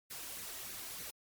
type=noise with flanger; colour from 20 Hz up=white; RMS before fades=-45 dBFS; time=0.1-1.11 s; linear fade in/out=10 ms; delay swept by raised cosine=0.47 to 3.17 ms; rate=3.3 Hz; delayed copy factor=+0.55; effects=MP3 96 kbps